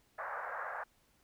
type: band-pass noise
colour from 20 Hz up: white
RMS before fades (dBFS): -41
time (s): 0.18-0.84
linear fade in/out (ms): 10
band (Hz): 530 to 1700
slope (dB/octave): 48
effects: pink hiss -71 dBFS RMS until 1.23 s